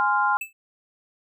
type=chord; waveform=sine; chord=F minor; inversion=first; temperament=equal with one note detuned; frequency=830.6 / 1038.7 / 1396.9 Hz; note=Ab5 / C6 / F6; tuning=0 / -13 / 0 cents; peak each=-23 dBFS; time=0-0.37 s; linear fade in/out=0 ms
type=tone with exponential decay; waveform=square; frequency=2629 Hz; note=E7; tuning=5 cents flat; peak=-26 dBFS; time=0.41-0.53 s; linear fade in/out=5 ms; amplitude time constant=26 ms
effects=none